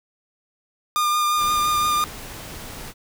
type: tone with vibrato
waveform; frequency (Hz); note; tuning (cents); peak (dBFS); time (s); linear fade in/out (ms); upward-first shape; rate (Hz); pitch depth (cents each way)
45% pulse; 1208; D6; +48; -18; 0.96-2.04; 0; triangle; 5.8; 17
type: noise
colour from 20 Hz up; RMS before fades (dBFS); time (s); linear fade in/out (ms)
pink; -36; 1.36-2.94; 50
effects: none